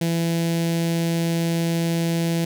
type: tone with notch filter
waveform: sawtooth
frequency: 167.1 Hz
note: E3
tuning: 24 cents sharp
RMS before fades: -22 dBFS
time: 0.01-2.45 s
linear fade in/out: 5 ms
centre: 1200 Hz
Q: 0.86
effects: none